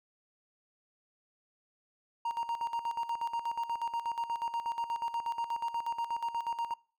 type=tone with tremolo; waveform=triangle; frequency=932.3 Hz; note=A#5; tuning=in tune; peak=-28 dBFS; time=2.25-6.74 s; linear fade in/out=5 ms; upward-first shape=square; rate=8.3 Hz; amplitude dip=70%; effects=noise-tail reverb RT60 0.4 s tail -24 dB re dry